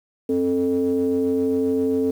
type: ring-modulated tone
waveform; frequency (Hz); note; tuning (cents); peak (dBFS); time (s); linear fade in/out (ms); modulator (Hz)
triangle; 87.31; F2; 0; -13; 0.29-2.11; 5; 353
effects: 8-bit